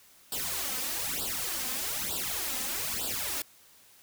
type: noise with flanger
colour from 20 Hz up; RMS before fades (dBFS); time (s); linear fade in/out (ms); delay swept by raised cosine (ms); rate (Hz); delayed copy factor
white; -33; 0.32-3.42; 2; 0.23 to 3.93; 1.1; +1
effects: white hiss -58 dBFS RMS until 4.02 s